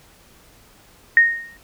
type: tone with exponential decay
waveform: sine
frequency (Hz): 1856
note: A#6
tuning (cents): -8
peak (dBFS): -6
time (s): 1.17-1.57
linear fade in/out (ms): 1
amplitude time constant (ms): 85
effects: pink hiss -51 dBFS RMS until 1.63 s